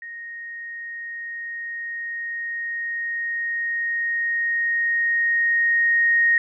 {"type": "tone with level ramp", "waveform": "sine", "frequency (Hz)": 1864.7, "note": "A#6", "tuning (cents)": 0, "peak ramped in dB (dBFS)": [-33, -14], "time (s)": [0.02, 6.38], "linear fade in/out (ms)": 2, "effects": []}